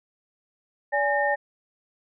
sine tone cluster, 576 / 829 / 1823 Hz, D5 / G#5 / A#6, -34 / -3 / -39 cents, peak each -25 dBFS, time 0.92-1.36 s, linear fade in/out 20 ms, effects none

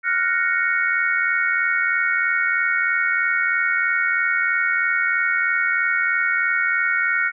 sine chord, Gb major seventh, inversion third, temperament equal, 1396.9 / 1480 / 1864.7 / 2217 Hz, F6 / Gb6 / Bb6 / Db7, 0 / 0 / 0 / 0 cents, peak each -23 dBFS, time 0.03-7.32 s, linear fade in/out 50 ms, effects none

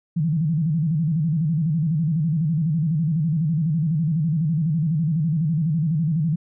sine tone with vibrato, 158.3 Hz, D#3, 30 cents sharp, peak -18 dBFS, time 0.16-6.36 s, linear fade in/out 10 ms, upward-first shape square, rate 12 Hz, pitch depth 120 cents each way, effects none

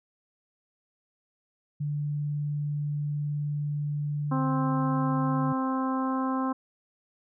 sine tone with vibrato, 146.83 Hz, D3, in tune, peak -27 dBFS, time 1.8-5.53 s, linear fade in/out 10 ms, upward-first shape triangle, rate 20 Hz, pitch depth 12 cents each way
harmonic tone, 262.4 Hz, C4, 5 cents sharp, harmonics 1 / 2 / 3 / 4 / 5 / 6, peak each -27 / -37 / -36 / -32 / -38 / -47 dBFS, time 4.31-6.53 s, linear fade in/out 10 ms
effects none

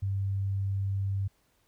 sine tone, 98 Hz, G2, in tune, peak -27 dBFS, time 0.02-1.28 s, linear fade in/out 10 ms, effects pink hiss -70 dBFS RMS until 1.67 s

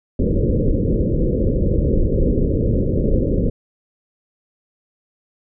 pink low-pass noise, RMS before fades -17 dBFS, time 0.19-3.5 s, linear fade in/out 5 ms, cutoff 550 Hz, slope 96 dB/octave, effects none

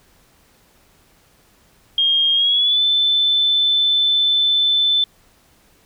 sine tone with pitch glide, 3231 to 3523 Hz, G#7 to A7, -48 to +1 cents, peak -13 dBFS, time 1.98-5.04 s, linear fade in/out 2 ms, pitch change +149 cents, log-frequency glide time 2.34-2.83 s, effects pink hiss -55 dBFS RMS until 5.85 s

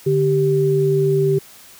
sine tone pair together, 146.83 / 390.7 Hz, D3 / G4, 0 / -6 cents, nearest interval octave + perfect fourth, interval 1694 cents, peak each -18 / -15 dBFS, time 0.06-1.39 s, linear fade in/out 10 ms, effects white hiss -44 dBFS RMS until 1.79 s

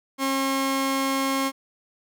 sawtooth tone pair together, 270 / 540 Hz, C#4 / C#5, -45 / -45 cents, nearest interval octave, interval 1200 cents, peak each -20 dBFS, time 0.18-1.52 s, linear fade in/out 50 ms, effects none

